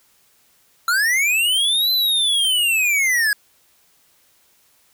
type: linear two-way sweep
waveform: square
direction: up then down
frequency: 1339 to 4077 to 1633 Hz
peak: -16 dBFS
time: 0.88-3.33 s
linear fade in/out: 2 ms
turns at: 1.92 s
effects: white hiss -58 dBFS RMS until 4.93 s